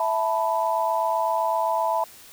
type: chord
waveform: sine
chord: E suspended fourth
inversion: none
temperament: equal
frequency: 659.3 / 880 / 987.8 Hz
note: E5 / A5 / B5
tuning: 0 / 0 / 0 cents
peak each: -25 dBFS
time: 0-2.04 s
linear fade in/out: 2 ms
effects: white hiss -47 dBFS RMS until 2.32 s